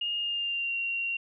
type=tone with pitch glide; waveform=sine; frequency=2842 to 2755 Hz; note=F7 to F7; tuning=+30 to -24 cents; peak=-28 dBFS; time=0.01-1.17 s; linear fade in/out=5 ms; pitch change=-54 cents; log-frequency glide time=0.18-0.75 s; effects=none